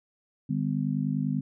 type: harmonic tone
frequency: 50.1 Hz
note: G1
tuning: 38 cents sharp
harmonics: 3 / 4 / 5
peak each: -29 / -30 / -30 dBFS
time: 0.49-1.41 s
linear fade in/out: 10 ms
effects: none